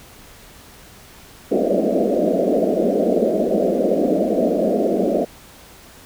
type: band-pass noise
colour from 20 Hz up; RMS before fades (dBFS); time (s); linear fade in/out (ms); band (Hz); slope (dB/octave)
white; -18; 1.51-5.25; 10; 180 to 670; 96
effects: pink hiss -44 dBFS RMS until 6.05 s